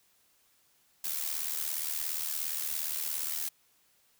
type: noise with amplitude modulation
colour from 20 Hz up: blue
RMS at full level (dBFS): -31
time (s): 1.04-3.49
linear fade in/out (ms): 5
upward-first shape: sine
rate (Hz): 77.2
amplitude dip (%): 70
effects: white hiss -68 dBFS RMS until 4.19 s